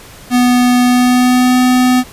square tone with pitch glide, 246.9 to 251.8 Hz, B3 to B3, 0 to +34 cents, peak -8 dBFS, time 0.3-2.04 s, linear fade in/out 50 ms, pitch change +34 cents, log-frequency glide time 0.83-1.58 s, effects pink hiss -36 dBFS RMS until 2.12 s + resampled to 32000 Hz

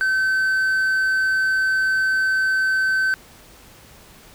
triangle tone, 1536 Hz, G6, 36 cents flat, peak -15 dBFS, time 0.01-3.14 s, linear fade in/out 0 ms, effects pink hiss -47 dBFS RMS until 4.34 s

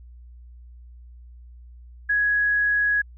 sine tone, 1669 Hz, G#6, 8 cents sharp, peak -18 dBFS, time 2.09-3.02 s, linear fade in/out 10 ms, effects added 60 Hz sine -42 dBFS peak until 3.17 s

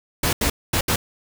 pink noise bursts at uneven times, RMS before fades -20 dBFS, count 4, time 0.23-0.33 / 0.41-0.5 / 0.73-0.81 / 0.88-0.96 s, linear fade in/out 5 ms, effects none

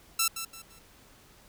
5% pulse tone with echo, 1336 Hz, E6, 23 cents sharp, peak -12 dBFS, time 0.19-0.28 s, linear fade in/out 5 ms, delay 170 ms, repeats 3, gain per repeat -10 dB, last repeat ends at 0.79 s, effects pink hiss -57 dBFS RMS until 1.48 s

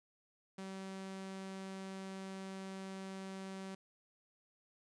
sawtooth tone, 191.7 Hz, G3, 38 cents flat, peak -40 dBFS, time 0.58-3.75 s, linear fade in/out 5 ms, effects resampled to 22050 Hz + 13-bit

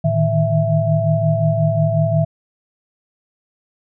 sine tone cluster, 110.9 / 151.8 / 157.4 / 661 Hz, A2 / D#3 / D#3 / E5, +14 / -42 / +20 / +5 cents, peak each -19 dBFS, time 0.04-2.25 s, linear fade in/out 10 ms, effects none

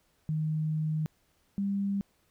sine tone pair in turn, 155.56 / 198.73 Hz, D#3 / G3, 0 / +24 cents, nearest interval major third, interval 424 cents, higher second, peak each -27 dBFS, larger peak neither, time 0.29-1.06 / 1.58-2.01 s, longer first, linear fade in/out 0 ms, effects pink hiss -70 dBFS RMS until 2.3 s

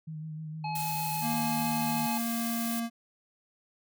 sine tone with vibrato, 156.2 Hz, D#3, 7 cents sharp, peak -36 dBFS, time 0.07-2.07 s, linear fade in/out 10 ms, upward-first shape sine, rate 6.5 Hz, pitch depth 28 cents each way
harmonic tone, 850 Hz, G#5, 40 cents sharp, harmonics 1 / 3 / 5, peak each -32 / -42 / -46 dBFS, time 0.64-2.18 s, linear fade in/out 5 ms
blue noise, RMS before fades -37 dBFS, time 0.75-2.8 s, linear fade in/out 5 ms
square tone with pitch glide, 233.1 to 231.8 Hz, A#3 to A#3, 0 to -10 cents, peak -31 dBFS, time 1.21-2.9 s, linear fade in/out 50 ms, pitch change -10 cents, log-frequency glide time 1.83-2.32 s
effects none

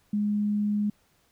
sine tone, 207.7 Hz, G#3, in tune, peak -23 dBFS, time 0.13-0.9 s, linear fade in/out 5 ms, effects pink hiss -66 dBFS RMS until 1.31 s

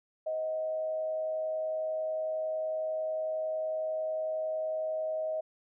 sine tone with frequency modulation, 630 Hz, D#5, 21 cents sharp, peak -30 dBFS, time 0.26-5.41 s, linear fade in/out 10 ms, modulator 111 Hz, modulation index 0.28, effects none

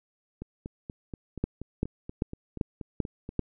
two click trains, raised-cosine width 3 ms, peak -24 / -13 dBFS, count 13 / 6, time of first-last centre 0.42-3.291 / 1.44-3.393 s, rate 4.18 / 2.56 Hz, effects none

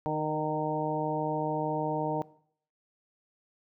harmonic tone with a mistuned harmonic, 153.6 Hz, D#3, 22 cents flat, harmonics 1 / 2 / 3 / 4 / 5 / 6, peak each -35 / -35 / -35 / -35 / -35 / -35 dBFS, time 0.06-2.22 s, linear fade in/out 0 ms, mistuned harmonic 3, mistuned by +19 cents, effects noise-tail reverb RT60 0.6 s tail -20 dB re dry

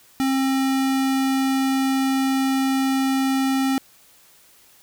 square tone, 267.1 Hz, C4, 36 cents sharp, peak -19 dBFS, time 0.2-3.78 s, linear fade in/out 0 ms, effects white hiss -53 dBFS RMS until 4.82 s

